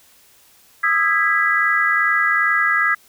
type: chord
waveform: sine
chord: E major seventh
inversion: third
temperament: just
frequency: 1236.1 / 1318.5 / 1648.1 / 1977.8 Hz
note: D#6 / E6 / G#6 / B6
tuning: -12 / 0 / -14 / +2 cents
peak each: -22 / -22 / -18 / -19 dBFS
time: 0.83-2.95 s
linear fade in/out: 10 ms
effects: white hiss -52 dBFS RMS until 3.08 s